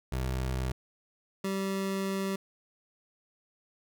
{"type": "tone pair in turn", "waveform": "25% pulse", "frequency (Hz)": [64.3, 193.85], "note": ["C2", "G3"], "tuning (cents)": [-30, -19], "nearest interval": "octave + perfect fifth", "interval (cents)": 1911, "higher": "second", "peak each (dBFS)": -26, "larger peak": "neither", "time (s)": [[0.12, 0.72], [1.44, 2.36]], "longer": "second", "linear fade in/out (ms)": 5, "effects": []}